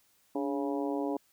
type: harmonic tone with a mistuned harmonic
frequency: 138.59 Hz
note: C#3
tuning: in tune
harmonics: 2 / 3 / 4 / 5 / 6 / 7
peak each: -32 / -36 / -38 / -40 / -42 / -43 dBFS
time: 0.35-1.17 s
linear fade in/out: 5 ms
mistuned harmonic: 2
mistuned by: +68 cents
effects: white hiss -68 dBFS RMS until 1.32 s